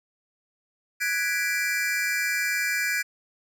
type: chord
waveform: square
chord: G# half-diminished seventh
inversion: third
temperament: equal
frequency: 1480 / 1661.2 / 1975.5 / 2349 Hz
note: F#6 / G#6 / B6 / D7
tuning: 0 / 0 / 0 / 0 cents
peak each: -33 / -29 / -32 / -29 dBFS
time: 1-3.03 s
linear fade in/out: 20 ms
effects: none